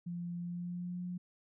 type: tone with pitch glide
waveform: sine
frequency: 173.5 to 178.79 Hz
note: F3 to F3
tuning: -11 to +41 cents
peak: -37 dBFS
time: 0.06-1.18 s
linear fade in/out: 10 ms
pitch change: +52 cents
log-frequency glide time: 0.38-1.04 s
effects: none